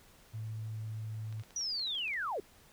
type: tone with pitch glide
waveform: sine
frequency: 110 to 109.3 Hz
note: A2 to A2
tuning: 0 to -11 cents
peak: -37 dBFS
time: 0.33-1.43 s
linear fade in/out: 20 ms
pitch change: -11 cents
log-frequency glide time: 0.55-0.81 s
type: clicks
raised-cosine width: 0.2 ms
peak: -37 dBFS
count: 11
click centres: 1.326 / 1.397 / 1.436 / 1.507 / 1.611 / 1.795 / 1.873 / 1.951 / 1.985 / 2.08 / 2.136 s
type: linear sweep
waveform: sine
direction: down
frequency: 5920 to 349.2 Hz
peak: -33 dBFS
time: 1.56-2.4 s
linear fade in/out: 2 ms
effects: pink hiss -61 dBFS RMS until 2.72 s